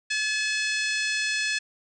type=harmonic tone; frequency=858 Hz; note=A5; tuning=44 cents flat; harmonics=2 / 3 / 4 / 5 / 6 / 7 / 8 / 9 / 10; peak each=-28 / -29 / -35 / -34 / -35 / -38 / -42 / -41 / -42 dBFS; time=0.1-1.59 s; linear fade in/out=10 ms; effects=none